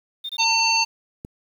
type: tone bursts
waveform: sine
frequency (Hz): 3634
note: A#7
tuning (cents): -45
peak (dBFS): -27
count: 3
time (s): 0.24-0.446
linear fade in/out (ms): 10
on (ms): 54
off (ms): 22
type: harmonic tone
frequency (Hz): 903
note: A5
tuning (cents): +45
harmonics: 1 / 3 / 5 / 7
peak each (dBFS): -22 / -21 / -21 / -27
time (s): 0.38-0.85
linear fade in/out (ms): 20
type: click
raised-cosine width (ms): 3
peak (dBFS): -21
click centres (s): 1.249
effects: 8-bit